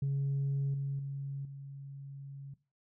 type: tone with level steps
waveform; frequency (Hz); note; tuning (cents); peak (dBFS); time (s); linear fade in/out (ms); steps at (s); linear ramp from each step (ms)
sine; 138.59; C#3; 0; -27 / -31 / -35 / -42; 0.02-2.54; 5; 0.74 / 0.99 / 1.45; 2
effects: noise-tail reverb RT60 0.3 s tail -18 dB re dry + tanh soft clip ceiling -27 dBFS